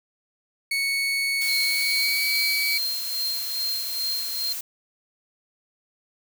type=tone with pitch glide; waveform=30% pulse; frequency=2217 to 2278 Hz; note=C#7 to C#7; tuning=0 to +47 cents; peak=-20 dBFS; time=0.71-2.78 s; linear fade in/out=5 ms; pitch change=+47 cents; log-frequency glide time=1.62-2.3 s
type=noise; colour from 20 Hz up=blue; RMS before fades=-32 dBFS; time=1.41-4.61 s; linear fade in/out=5 ms
type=tone with tremolo; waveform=sine; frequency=4186 Hz; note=C8; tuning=in tune; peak=-24 dBFS; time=1.48-4.53 s; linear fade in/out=5 ms; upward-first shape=sine; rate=2.4 Hz; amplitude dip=55%
effects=none